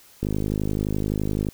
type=click train; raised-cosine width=3 ms; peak=-12 dBFS; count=66; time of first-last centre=0.23-1.487 s; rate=51.7 Hz; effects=white hiss -52 dBFS RMS until 1.53 s